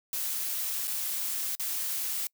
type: noise with dropouts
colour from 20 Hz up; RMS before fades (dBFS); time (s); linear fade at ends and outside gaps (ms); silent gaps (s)
blue; -32; 0.13-2.27; 1; 0.873-0.877 / 1.552-1.596
effects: noise-tail reverb RT60 0.1 s tail -26 dB re dry